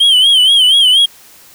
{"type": "tone with vibrato", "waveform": "triangle", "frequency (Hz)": 3136, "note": "G7", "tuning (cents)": 0, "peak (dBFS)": -4, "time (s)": [0, 1.06], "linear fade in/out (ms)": 10, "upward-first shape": "sine", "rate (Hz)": 4.2, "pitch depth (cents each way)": 100, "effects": ["white hiss -41 dBFS RMS until 1.54 s"]}